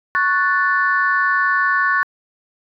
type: chord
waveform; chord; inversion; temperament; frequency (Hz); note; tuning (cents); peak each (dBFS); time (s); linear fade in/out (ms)
sine; F# minor; second; equal; 1108.7 / 1480 / 1760; C#6 / F#6 / A6; 0 / 0 / 0; -18; 0.15-2.03; 0
effects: tanh soft clip ceiling -5 dBFS